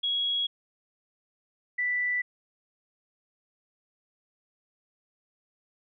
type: tone pair in turn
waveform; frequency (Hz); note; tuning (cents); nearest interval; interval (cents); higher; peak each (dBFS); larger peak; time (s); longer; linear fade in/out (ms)
sine; 3322 / 1975.3; G#7 / B6; 0 / 0; major sixth; 900; first; -25; neither; 0.03-0.47 / 1.78-2.22; neither; 10
effects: none